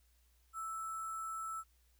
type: tone with sample-and-hold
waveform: sine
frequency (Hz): 1318.5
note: E6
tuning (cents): 0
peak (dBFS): -39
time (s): 0.53-1.64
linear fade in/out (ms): 50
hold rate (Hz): 8820
effects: added 60 Hz sine -68 dBFS peak until 1.99 s + white hiss -75 dBFS RMS until 1.99 s